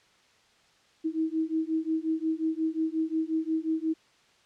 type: beating tone pair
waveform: sine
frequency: 317 / 322.6 Hz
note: D#4 / E4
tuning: +32 / -37 cents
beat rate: 5.6 Hz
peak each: -29 dBFS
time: 1.04-3.94 s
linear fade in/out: 20 ms
effects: white hiss -62 dBFS RMS until 4.45 s + low-pass 5000 Hz 12 dB/octave